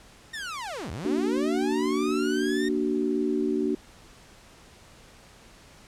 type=linear two-way sweep; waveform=sawtooth; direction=down then up; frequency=1864.7 to 63.3 to 1864.7 Hz; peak=-29 dBFS; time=0.33-2.69 s; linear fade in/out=10 ms; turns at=0.91 s
type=chord; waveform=sine; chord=Bb augmented; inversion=none; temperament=equal with one note detuned; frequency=233.1 / 293.7 / 375.4 Hz; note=Bb3 / D4 / F#4; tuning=0 / 0 / +25 cents; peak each=-29 / -27 / -27 dBFS; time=1.05-3.75 s; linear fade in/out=2 ms
effects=pink hiss -52 dBFS RMS until 5.87 s + low-pass 9000 Hz 12 dB/octave